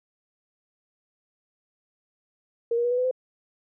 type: tone with pitch steps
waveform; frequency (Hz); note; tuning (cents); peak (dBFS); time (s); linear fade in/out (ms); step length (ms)
sine; 466.2 / 475.2 / 484.3 / 493.6 / 503.1 / 512.8; A#4 / A#4 / B4 / B4 / B4 / C5; 0 / +33 / -34 / -1 / +32 / -35; -21; 2.71-3.112; 5; 67
effects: none